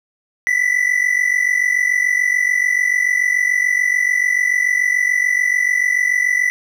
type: tone pair together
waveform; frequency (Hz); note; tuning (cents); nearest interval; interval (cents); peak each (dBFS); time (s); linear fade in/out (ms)
triangle; 1959.1 / 2006; B6 / B6; -14 / +26; unison; 40; -15; 0.47-6.5; 0
effects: none